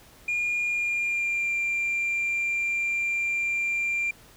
sine tone with pitch glide, 2423 to 2377 Hz, D#7 to D7, -47 to +20 cents, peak -22 dBFS, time 0.28-4.11 s, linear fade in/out 5 ms, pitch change -33 cents, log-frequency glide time 0.64-1.53 s, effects tanh soft clip ceiling -22 dBFS + pink hiss -53 dBFS RMS until 4.36 s

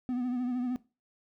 triangle tone with vibrato, 248.5 Hz, B3, 11 cents sharp, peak -27 dBFS, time 0.09-0.76 s, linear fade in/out 0 ms, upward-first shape triangle, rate 13 Hz, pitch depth 58 cents each way, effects noise-tail reverb RT60 0.3 s tail -19 dB re dry

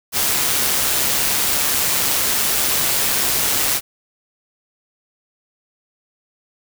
white noise with amplitude modulation, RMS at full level -17 dBFS, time 0.12-3.81 s, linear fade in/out 50 ms, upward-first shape sine, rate 139 Hz, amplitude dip 30%, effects none

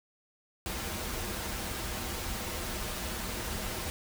pink noise with comb filter, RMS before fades -36 dBFS, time 0.66-3.9 s, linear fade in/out 0 ms, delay 7.1 ms, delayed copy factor -0.5, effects none

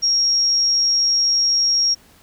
sine tone, 5588 Hz, F8, in tune, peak -14 dBFS, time 0.02-1.95 s, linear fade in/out 20 ms, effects pink hiss -51 dBFS RMS until 2.22 s

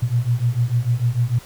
sine beating tone pair, 116.54 / 123.24 Hz, A#2 / B2, 0 / -3 cents, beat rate 6.7 Hz, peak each -20 / -19 dBFS, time 0.02-1.39 s, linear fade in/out 10 ms, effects pink hiss -43 dBFS RMS until 1.45 s

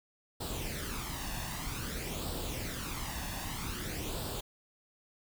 pink noise with flanger, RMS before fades -38 dBFS, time 0.4-4.41 s, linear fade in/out 10 ms, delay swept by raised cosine 0.23 to 1.13 ms, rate 0.52 Hz, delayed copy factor +0.6, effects none

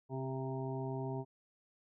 harmonic tone with a mistuned harmonic, 132.7 Hz, C3, 25 cents sharp, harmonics 1 / 2 / 3 / 5 / 6 / 7, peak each -39 / -44 / -42 / -47 / -51 / -48 dBFS, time 0.09-1.25 s, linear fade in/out 50 ms, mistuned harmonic 3, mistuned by -16 cents, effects none

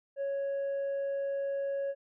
triangle tone with tanh clipping, 554.4 Hz, C#5, in tune, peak -31 dBFS, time 0.16-1.95 s, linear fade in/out 50 ms, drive 7 dB, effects none

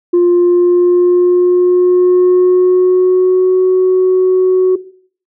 sine tone with pitch glide, 351 to 371 Hz, F4 to F#4, +9 to +5 cents, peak -4 dBFS, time 0.13-4.76 s, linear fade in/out 10 ms, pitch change +96 cents, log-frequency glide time 0.29-3.62 s, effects noise-tail reverb RT60 0.5 s tail -17 dB re dry + tanh soft clip ceiling -4 dBFS

